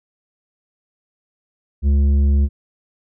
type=tone with tanh clipping; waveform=sine; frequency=70.6 Hz; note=C#2; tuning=32 cents sharp; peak=-13 dBFS; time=1.82-2.49 s; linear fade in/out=50 ms; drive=8 dB; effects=none